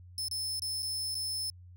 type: tone with dropouts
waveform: sawtooth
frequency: 5250 Hz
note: E8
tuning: 8 cents flat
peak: -30 dBFS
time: 0.18-1.5 s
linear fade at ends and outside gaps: 1 ms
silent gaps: 0.283-0.312 / 0.595-0.62 / 0.823-0.829 / 1.145-1.152 s
effects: added 89 Hz sine -49 dBFS peak until 1.76 s